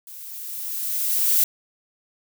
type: noise with level ramp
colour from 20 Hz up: violet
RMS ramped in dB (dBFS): -40 to -17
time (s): 0.07-1.44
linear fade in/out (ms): 2
effects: none